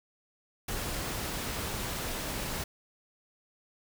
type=noise; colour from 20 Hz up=pink; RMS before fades=-35 dBFS; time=0.68-2.64 s; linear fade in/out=5 ms; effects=none